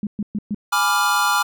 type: tone bursts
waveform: sine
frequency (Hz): 207.7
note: G#3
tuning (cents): 0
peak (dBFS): -20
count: 4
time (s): 0.03-0.546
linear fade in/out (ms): 2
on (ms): 39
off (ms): 120
type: chord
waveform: square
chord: G# diminished seventh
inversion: none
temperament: equal with one note detuned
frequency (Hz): 830.6 / 987.8 / 1179.4 / 1396.9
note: G#5 / B5 / D6 / F6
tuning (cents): 0 / 0 / +7 / 0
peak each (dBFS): -24 / -24 / -22 / -21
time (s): 0.72-1.43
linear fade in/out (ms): 10
effects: none